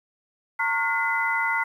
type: tone cluster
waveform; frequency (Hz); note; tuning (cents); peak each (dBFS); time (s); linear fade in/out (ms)
sine; 914 / 1097 / 1427 / 2027; A#5 / C#6 / F6 / B6; -34 / -18 / +37 / +45; -27 / -32 / -27 / -25; 0.59-1.64; 10
effects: 9-bit